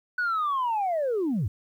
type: linear sweep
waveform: sine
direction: down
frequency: 1493 to 79.1 Hz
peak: -22 dBFS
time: 0.18-1.48 s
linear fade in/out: 5 ms
effects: tanh soft clip ceiling -21 dBFS + 10-bit